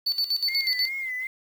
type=tone with tremolo; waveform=triangle; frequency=4493 Hz; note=C#8; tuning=23 cents sharp; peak=-20 dBFS; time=0.06-0.89 s; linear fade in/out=10 ms; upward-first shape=square; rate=8.2 Hz; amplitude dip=75%
type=tone with vibrato; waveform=sine; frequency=2078 Hz; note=C7; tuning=12 cents flat; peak=-28 dBFS; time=0.48-1.27 s; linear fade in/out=2 ms; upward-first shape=sine; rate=2.6 Hz; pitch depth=68 cents each way
effects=8-bit